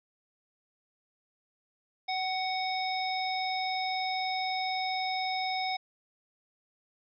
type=harmonic tone with a mistuned harmonic; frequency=744 Hz; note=F#5; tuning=9 cents sharp; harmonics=1 / 3 / 5 / 7; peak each=-31 / -36 / -38 / -39 dBFS; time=2.08-5.77 s; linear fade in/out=10 ms; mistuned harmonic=1; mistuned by=+18 cents; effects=none